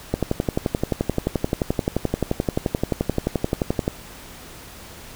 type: click train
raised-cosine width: 2 ms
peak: -6 dBFS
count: 44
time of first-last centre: 0.14-3.879 s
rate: 11.5 Hz
effects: pink hiss -41 dBFS RMS until 5.15 s